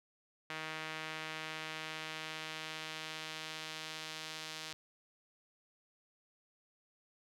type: tone with band-pass filter sweep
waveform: sawtooth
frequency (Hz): 157.5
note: D#3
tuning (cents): +21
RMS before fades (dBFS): -44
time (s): 0.5-4.73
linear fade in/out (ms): 0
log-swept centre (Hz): 2200 to 4200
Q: 1.1
effects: none